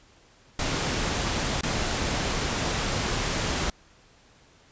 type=noise with dropouts; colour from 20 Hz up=pink; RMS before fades=-27 dBFS; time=0.59-3.7 s; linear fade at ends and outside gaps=2 ms; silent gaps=1.61-1.633 s; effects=pink hiss -57 dBFS RMS until 4.71 s + resampled to 16000 Hz